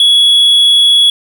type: tone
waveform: triangle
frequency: 3366 Hz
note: G#7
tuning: 23 cents sharp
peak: -3 dBFS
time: 0-1.1 s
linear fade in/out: 2 ms
effects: none